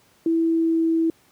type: tone with pitch glide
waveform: sine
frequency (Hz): 329.1 to 327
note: E4 to E4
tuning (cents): -3 to -14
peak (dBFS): -17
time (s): 0.26-1.1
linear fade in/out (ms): 2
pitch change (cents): -11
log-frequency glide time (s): 0.37-0.86
effects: pink hiss -58 dBFS RMS until 1.31 s + high-pass 100 Hz 12 dB/octave